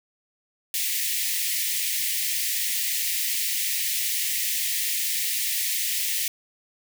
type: high-pass noise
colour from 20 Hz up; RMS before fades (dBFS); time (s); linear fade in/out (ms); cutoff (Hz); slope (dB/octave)
white; -26; 0.74-6.28; 2; 1800; 96
effects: none